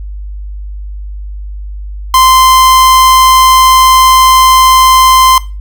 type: tone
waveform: 45% pulse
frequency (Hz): 1039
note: C6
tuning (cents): -12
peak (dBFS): -3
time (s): 2.14-5.38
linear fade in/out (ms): 2
effects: noise-tail reverb RT60 0.3 s tail -19 dB re dry + added 50 Hz sine -19 dBFS peak until 5.6 s